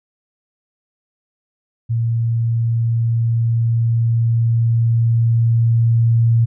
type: tone with level ramp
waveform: sine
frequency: 115.6 Hz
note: A#2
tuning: 14 cents flat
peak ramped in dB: -15 to -10 dBFS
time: 1.89-6.46 s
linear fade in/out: 20 ms
effects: none